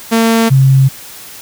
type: tone pair in turn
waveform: sawtooth / sine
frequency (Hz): 227 / 134.14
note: A#3 / C3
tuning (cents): -46 / +43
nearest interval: major sixth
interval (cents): 911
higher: first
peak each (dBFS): -4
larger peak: neither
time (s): 0.11-0.5 / 0.5-0.89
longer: neither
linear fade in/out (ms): 20
effects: white hiss -32 dBFS RMS until 1.41 s